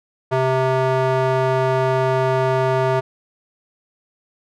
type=tone with band-pass filter; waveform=square; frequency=130.8 Hz; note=C3; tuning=in tune; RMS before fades=-18 dBFS; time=0.31-3.01 s; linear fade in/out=20 ms; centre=710 Hz; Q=1.1; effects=none